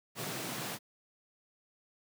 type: high-pass noise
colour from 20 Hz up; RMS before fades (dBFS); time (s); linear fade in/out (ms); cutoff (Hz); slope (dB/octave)
pink; -39; 0.15-0.79; 50; 110; 96
effects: none